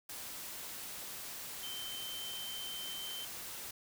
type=tone in noise; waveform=sine; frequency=3100 Hz; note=G7; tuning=20 cents flat; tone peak=-42 dBFS; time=1.63-3.25 s; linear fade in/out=5 ms; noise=white; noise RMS=-45 dBFS; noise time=0.09-3.71 s; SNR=0 dB; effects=none